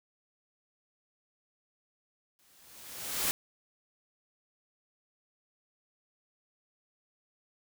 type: noise with exponential growth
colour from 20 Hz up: white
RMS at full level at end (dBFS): -28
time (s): 2.39-3.31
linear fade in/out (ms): 0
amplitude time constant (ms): 200
effects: none